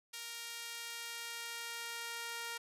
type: tone with high-pass filter sweep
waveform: sawtooth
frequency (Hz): 466.2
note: A#4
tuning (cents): 0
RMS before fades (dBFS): -44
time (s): 0.13-2.58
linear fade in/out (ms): 10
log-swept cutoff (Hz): 2700 to 1300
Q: 0.74
effects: resampled to 32000 Hz